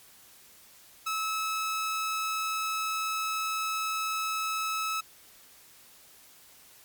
sawtooth tone, 1298 Hz, E6, 27 cents flat, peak -25 dBFS, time 1.06-5.01 s, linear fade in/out 10 ms, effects white hiss -55 dBFS RMS until 6.84 s + MP3 96 kbps

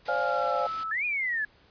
white noise, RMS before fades -41 dBFS, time 0.05-0.84 s, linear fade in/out 10 ms
sine chord, D half-diminished seventh, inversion third, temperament equal with one note detuned, 523.3 / 579.2 / 698.5 / 830.6 Hz, C5 / D5 / F5 / Ab5, 0 / -24 / 0 / 0 cents, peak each -31 dBFS, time 0.08-0.67 s, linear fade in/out 5 ms
sine tone with pitch glide, 1403 to 1309 Hz, F6 to E6, +8 to -13 cents, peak -30 dBFS, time 0.08-0.92 s, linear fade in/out 10 ms, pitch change -121 cents, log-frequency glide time 0.21-0.66 s
sine exponential two-way sweep, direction up then down, 1675 to 2489 to 1675 Hz, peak -26 dBFS, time 0.91-1.45 s, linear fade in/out 5 ms, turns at 1.05 s
effects pink hiss -60 dBFS RMS until 1.7 s + resampled to 11025 Hz

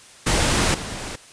pink noise with level steps, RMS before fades -19 / -31 dBFS, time 0.26-1.16 s, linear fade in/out 10 ms, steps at 0.74 s, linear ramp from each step 5 ms, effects white hiss -46 dBFS RMS until 1.32 s + resampled to 22050 Hz

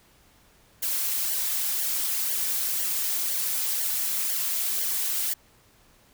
blue noise with flanger, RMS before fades -27 dBFS, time 0.82-5.34 s, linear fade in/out 10 ms, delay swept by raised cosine 0.78 to 5.68 ms, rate 2 Hz, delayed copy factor -0.7, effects pink hiss -59 dBFS RMS until 6.13 s

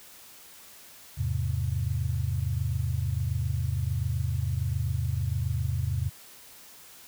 sine chord, E augmented, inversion none, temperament equal, 82.41 / 103.83 / 130.81 Hz, E2 / G#2 / B#2, 0 / 0 / 0 cents, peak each -30 dBFS, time 1.17-6.1 s, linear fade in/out 20 ms, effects white hiss -50 dBFS RMS until 7.07 s

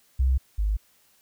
sine tone pair in turn, 65 / 51.59 Hz, C2 / G#1, -11 / -11 cents, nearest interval major third, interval 400 cents, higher first, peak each -18 / -21 dBFS, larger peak first, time 0.19-0.38 / 0.58-0.77 s, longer neither, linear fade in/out 10 ms, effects white hiss -62 dBFS RMS until 1.21 s

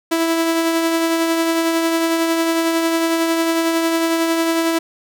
sawtooth tone with tremolo, 329.6 Hz, E4, in tune, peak -10 dBFS, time 0.11-4.79 s, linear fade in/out 10 ms, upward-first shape triangle, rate 11 Hz, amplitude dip 35%, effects none

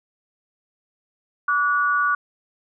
sine tone pair together, 1153.9 / 1458 Hz, D6 / F#6, -31 / -26 cents, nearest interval major third, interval 405 cents, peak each -20 dBFS, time 1.48-2.15 s, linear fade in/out 5 ms, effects none

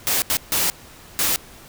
white noise bursts at uneven times, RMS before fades -20 dBFS, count 4, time 0.07-0.22 / 0.3-0.37 / 0.52-0.7 / 1.19-1.36 s, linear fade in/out 0 ms, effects pink hiss -44 dBFS RMS until 1.68 s

